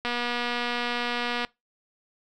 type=click train; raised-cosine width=0.3 ms; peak=-13 dBFS; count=338; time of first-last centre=0.05-1.448 s; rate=241 Hz; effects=noise-tail reverb RT60 0.2 s tail -23 dB re dry